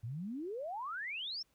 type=exponential sweep; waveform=sine; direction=up; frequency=105.7 to 5588 Hz; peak=-38 dBFS; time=0.03-1.43 s; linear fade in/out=10 ms; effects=pink hiss -75 dBFS RMS until 1.54 s